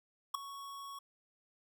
square tone with ADSR envelope, 1111 Hz, C#6, 4 cents sharp, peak -28 dBFS, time 0.34-0.99 s, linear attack 9 ms, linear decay 4 ms, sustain -17 dB, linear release 6 ms, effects none

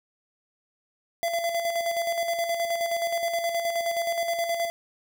square tone with tremolo, 678 Hz, E5, 49 cents sharp, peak -24 dBFS, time 1.23-4.7 s, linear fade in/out 0 ms, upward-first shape square, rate 9.5 Hz, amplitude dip 45%, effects none

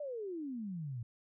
sine exponential sweep, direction down, 607 to 111.6 Hz, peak -38 dBFS, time 0-1.03 s, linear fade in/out 5 ms, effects none

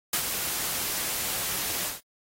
white noise with ADSR envelope, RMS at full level -24 dBFS, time 0.13-2.01 s, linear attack 4 ms, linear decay 87 ms, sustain -6 dB, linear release 160 ms, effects AAC 48 kbps

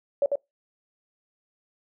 sine tone with echo, 565 Hz, C#5, 33 cents sharp, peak -18 dBFS, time 0.22-0.26 s, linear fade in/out 2 ms, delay 96 ms, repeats 1, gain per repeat -3 dB, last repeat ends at 0.356 s, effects noise-tail reverb RT60 0.2 s tail -25 dB re dry

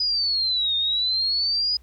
sine exponential two-way sweep, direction down then up, 4989 to 3651 to 4989 Hz, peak -20 dBFS, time 0-1.77 s, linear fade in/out 5 ms, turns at 0.76 s, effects added 60 Hz sine -48 dBFS peak until 1.82 s + pink hiss -63 dBFS RMS until 1.82 s

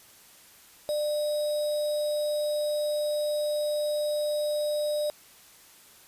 sine tone with sample-and-hold, 597 Hz, D5, 28 cents sharp, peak -25 dBFS, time 0.89-5.1 s, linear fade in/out 0 ms, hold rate 4410 Hz, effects white hiss -54 dBFS RMS until 6.07 s + resampled to 32000 Hz

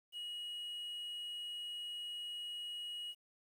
triangle tone with quantisation, 2900 Hz, F#7, 35 cents flat, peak -40 dBFS, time 0.12-3.15 s, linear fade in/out 50 ms, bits 11, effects none

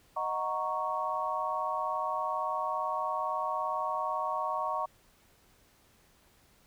sine chord, D# minor seventh, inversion none, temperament equal, 622.3 / 740 / 932.3 / 1108.7 Hz, D#5 / F#5 / A#5 / C#6, 0 / 0 / 0 / 0 cents, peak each -37 / -37 / -35 / -33 dBFS, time 0.16-4.86 s, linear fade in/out 10 ms, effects pink hiss -64 dBFS RMS until 6.66 s

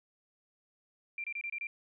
sine tone bursts, 2366 Hz, D7, 12 cents sharp, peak -35 dBFS, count 6, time 1.18-1.67 s, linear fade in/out 2 ms, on 60 ms, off 26 ms, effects none

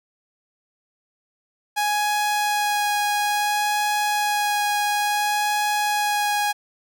sawtooth tone with vibrato, 830.6 Hz, G#5, in tune, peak -16 dBFS, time 1.76-6.53 s, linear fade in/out 20 ms, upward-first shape sine, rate 0.58 Hz, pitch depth 9 cents each way, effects none

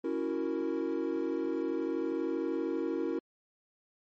triangle chord, F# dominant seventh, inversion second, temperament equal, 277.2 / 329.6 / 370 / 466.2 Hz, C#4 / E4 / F#4 / A#4, 0 / 0 / 0 / 0 cents, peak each -34 / -31 / -34 / -34 dBFS, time 0.04-3.19 s, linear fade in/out 5 ms, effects tanh soft clip ceiling -21 dBFS + MP3 32 kbps

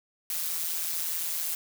blue noise with amplitude modulation, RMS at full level -28 dBFS, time 0.3-1.55 s, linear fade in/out 2 ms, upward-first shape sine, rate 165 Hz, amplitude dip 70%, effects none

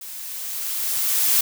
blue noise with level ramp, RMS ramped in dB -36 to -17 dBFS, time 0.01-1.41 s, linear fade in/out 5 ms, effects none

